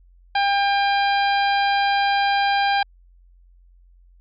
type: harmonic tone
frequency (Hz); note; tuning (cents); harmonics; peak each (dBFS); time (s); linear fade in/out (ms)
800; G5; +35; 1 / 2 / 3 / 4 / 5 / 6; -18 / -24 / -28 / -30 / -32 / -34; 0.35-2.83; 5
effects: added 44 Hz sine -49 dBFS peak until 4.2 s